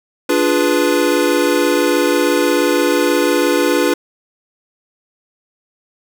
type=chord; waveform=square; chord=D diminished seventh; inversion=none; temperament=equal with one note detuned; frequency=292.6 / 349.2 / 415.3 / 493.9 Hz; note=D4 / F4 / Ab4 / Cb5; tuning=-6 / 0 / 0 / 0 cents; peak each=-18 / -18 / -21 / -18 dBFS; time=0.29-3.94 s; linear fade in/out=5 ms; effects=none